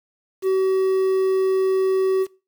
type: tone with quantisation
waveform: triangle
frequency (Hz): 380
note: F#4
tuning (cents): +46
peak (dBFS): -14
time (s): 0.42-2.27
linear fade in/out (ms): 50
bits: 7
effects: noise-tail reverb RT60 0.3 s tail -21 dB re dry